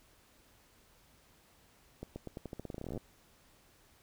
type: accelerating click train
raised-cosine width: 2 ms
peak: -28 dBFS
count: 22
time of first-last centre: 2.03-2.976 s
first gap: 130 ms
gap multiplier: 0.87
effects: pink hiss -65 dBFS RMS until 4.02 s